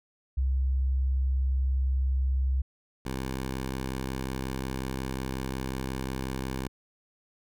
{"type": "tone pair in turn", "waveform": ["sine", "10% pulse"], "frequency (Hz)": [65.8, 65.54], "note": ["C2", "C2"], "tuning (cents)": [10, 4], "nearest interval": "unison", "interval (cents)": 6, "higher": "first", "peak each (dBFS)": -23, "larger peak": "neither", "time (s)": [[0.37, 2.62], [3.05, 6.68]], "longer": "second", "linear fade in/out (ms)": 10, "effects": []}